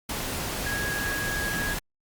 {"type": "tone in noise", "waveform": "sine", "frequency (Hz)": 1652, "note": "G#6", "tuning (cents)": -10, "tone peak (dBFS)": -29, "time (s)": [0.66, 1.74], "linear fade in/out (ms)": 5, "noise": "pink", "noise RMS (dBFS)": -31, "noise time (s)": [0.09, 1.79], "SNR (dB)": -1, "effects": ["Opus 48 kbps"]}